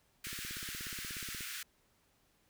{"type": "high-pass noise", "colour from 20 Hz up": "pink", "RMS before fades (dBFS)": -43, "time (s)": [0.24, 1.63], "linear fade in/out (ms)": 5, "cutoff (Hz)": 1400, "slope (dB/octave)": 48}
{"type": "click train", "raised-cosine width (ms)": 3, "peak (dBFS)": -36, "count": 20, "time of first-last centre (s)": [0.27, 1.408], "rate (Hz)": 16.7}
{"effects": ["pink hiss -72 dBFS RMS until 2.49 s"]}